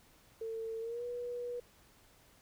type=tone with pitch glide; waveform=sine; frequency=450 to 485.1 Hz; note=A4 to B4; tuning=+39 to -31 cents; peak=-37 dBFS; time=0.41-1.6 s; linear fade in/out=5 ms; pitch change=+130 cents; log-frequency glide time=0.8-1.04 s; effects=pink hiss -64 dBFS RMS until 2.41 s